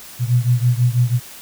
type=beating tone pair; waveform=sine; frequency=120 / 126.1 Hz; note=B2 / B2; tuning=-49 / +36 cents; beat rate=6.1 Hz; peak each=-15 / -17 dBFS; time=0.19-1.2 s; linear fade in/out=50 ms; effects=white hiss -38 dBFS RMS until 1.41 s